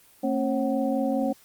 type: tone cluster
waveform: sine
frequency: 226.9 / 271.6 / 541 / 752 Hz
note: A#3 / C#4 / C#5 / F#5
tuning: -47 / -35 / -42 / +28 cents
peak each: -28 / -26 / -28 / -32 dBFS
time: 0.23-1.33 s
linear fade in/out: 10 ms
effects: white hiss -56 dBFS RMS until 1.44 s + Opus 24 kbps